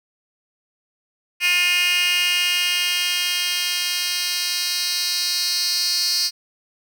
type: tone with high-pass filter sweep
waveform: 10% pulse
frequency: 355.3 Hz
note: F4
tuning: 30 cents sharp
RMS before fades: -21 dBFS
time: 1.4-6.31 s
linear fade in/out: 50 ms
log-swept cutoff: 2600 to 4400 Hz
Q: 5.9
effects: none